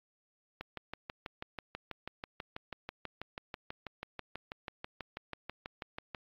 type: click train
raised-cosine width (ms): 0.3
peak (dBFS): -23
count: 35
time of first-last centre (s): 0.61-6.147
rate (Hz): 6.14
effects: low-pass 4000 Hz 12 dB/octave + AAC 48 kbps